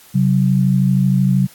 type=tone pair together; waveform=sine; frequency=134.6 / 187.52 Hz; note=C3 / F#3; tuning=+49 / +23 cents; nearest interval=tritone; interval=574 cents; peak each=-14 dBFS; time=0.14-1.47 s; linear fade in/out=20 ms; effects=white hiss -45 dBFS RMS until 1.54 s + AAC 64 kbps